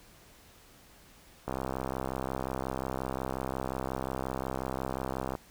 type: click train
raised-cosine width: 1 ms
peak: -19 dBFS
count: 255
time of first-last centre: 1.48-5.352 s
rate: 65.6 Hz
effects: pink hiss -57 dBFS RMS until 5.5 s